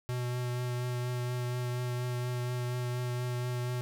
square tone with vibrato, 123.47 Hz, B2, in tune, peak -32 dBFS, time 0.09-3.81 s, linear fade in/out 0 ms, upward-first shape triangle, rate 4.2 Hz, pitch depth 16 cents each way, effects none

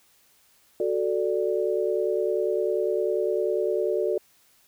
sine chord, D major, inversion first, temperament equal, 370 / 440 / 587.3 Hz, F#4 / A4 / D5, 0 / 0 / 0 cents, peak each -26 / -26 / -28 dBFS, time 0.8-4.18 s, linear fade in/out 2 ms, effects white hiss -61 dBFS RMS until 4.67 s

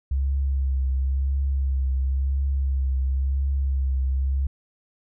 sine tone with vibrato, 67.2 Hz, C2, 47 cents sharp, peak -20 dBFS, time 0.11-4.47 s, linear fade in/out 5 ms, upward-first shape triangle, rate 0.96 Hz, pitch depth 41 cents each way, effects none

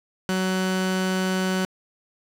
sawtooth tone pair together, 186.9 / 747.6 Hz, F#3 / F#5, +18 / +18 cents, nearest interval 2 octaves, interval 2400 cents, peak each -18 / -25 dBFS, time 0.29-1.65 s, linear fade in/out 0 ms, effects low-pass 10000 Hz 12 dB/octave + 8-bit

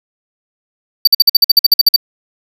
square tone bursts, 4614 Hz, D8, 31 cents flat, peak -3 dBFS, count 13, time 1.05-1.962 s, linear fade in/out 5 ms, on 24 ms, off 50 ms, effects none

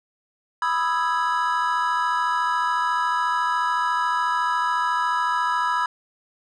triangle chord, E major seventh, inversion second, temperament equal, 987.8 / 1244.5 / 1318.5 / 1661.2 Hz, B5 / D#6 / E6 / G#6, 0 / 0 / 0 / 0 cents, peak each -21 / -26 / -25 / -26 dBFS, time 0.62-5.86 s, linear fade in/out 2 ms, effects resampled to 22050 Hz

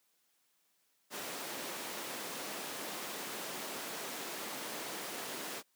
pink high-pass noise, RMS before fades -42 dBFS, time 1.1-5.63 s, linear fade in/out 50 ms, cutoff 260 Hz, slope 12 dB/octave, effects white hiss -75 dBFS RMS until 5.75 s + high-pass 150 Hz 12 dB/octave

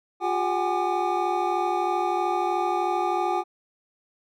triangle tone cluster, 355.7 / 398.8 / 752 / 825 / 1199 Hz, F4 / G4 / F#5 / G#5 / D6, +32 / +30 / +28 / -12 / +36 cents, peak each -26 / -32 / -26 / -25 / -29 dBFS, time 0.2-3.44 s, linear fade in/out 50 ms, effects none

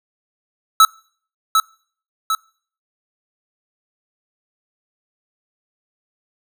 square tone with echo, 1306 Hz, E6, 17 cents flat, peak -7 dBFS, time 0.8-0.85 s, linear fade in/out 2 ms, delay 750 ms, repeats 2, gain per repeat -5 dB, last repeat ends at 2.35 s, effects noise-tail reverb RT60 0.5 s tail -25 dB re dry

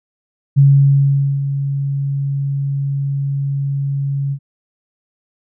sine tone with ADSR envelope, 139.2 Hz, C#3, 8 cents sharp, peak -5 dBFS, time 0.56-4.39 s, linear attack 25 ms, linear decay 820 ms, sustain -11 dB, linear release 70 ms, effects none

